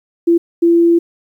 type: tone bursts at uneven times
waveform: sine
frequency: 339 Hz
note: E4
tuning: 49 cents sharp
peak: -7 dBFS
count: 2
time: 0.27-0.38 / 0.62-0.99 s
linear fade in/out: 10 ms
effects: 8-bit